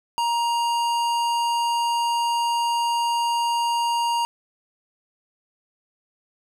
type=tone with hard clipping; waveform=sine; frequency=940 Hz; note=A#5; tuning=14 cents sharp; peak=-22 dBFS; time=0.18-4.25 s; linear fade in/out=0 ms; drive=16 dB; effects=none